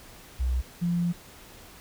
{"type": "tone pair in turn", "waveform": "sine", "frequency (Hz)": [63, 173.32], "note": ["B1", "F3"], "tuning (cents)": [35, -13], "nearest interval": "octave + tritone", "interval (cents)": 1752, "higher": "second", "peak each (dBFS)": -23, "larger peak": "neither", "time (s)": [[0.39, 0.62], [0.81, 1.13]], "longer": "second", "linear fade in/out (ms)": 20, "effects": ["pink hiss -49 dBFS RMS until 1.8 s"]}